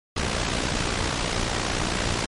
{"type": "noise with amplitude modulation", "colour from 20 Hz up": "pink", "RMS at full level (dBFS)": -22, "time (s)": [0.16, 2.26], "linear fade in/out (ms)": 10, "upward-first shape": "sine", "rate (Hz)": 59.2, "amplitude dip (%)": 65, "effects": ["low-pass 7000 Hz 12 dB/octave", "MP3 48 kbps"]}